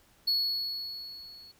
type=tone with level ramp; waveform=triangle; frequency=4377 Hz; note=C#8; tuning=23 cents flat; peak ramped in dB=-22 to -48 dBFS; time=0.27-1.52 s; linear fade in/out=10 ms; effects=pink hiss -63 dBFS RMS until 1.59 s